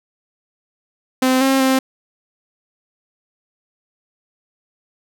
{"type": "tone with pitch steps", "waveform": "sawtooth", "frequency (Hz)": [258.6, 267.9, 263.5], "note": ["C4", "C4", "C4"], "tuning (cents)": [-20, 41, 12], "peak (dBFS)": -9, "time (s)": [1.22, 1.79], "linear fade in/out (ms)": 5, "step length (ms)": 190, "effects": []}